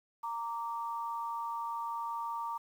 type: tone pair together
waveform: sine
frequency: 926.2 / 1167 Hz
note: A#5 / D6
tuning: -11 / -11 cents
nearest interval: major third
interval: 400 cents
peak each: -36 / -39 dBFS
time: 0.23-2.58 s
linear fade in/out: 10 ms
effects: 10-bit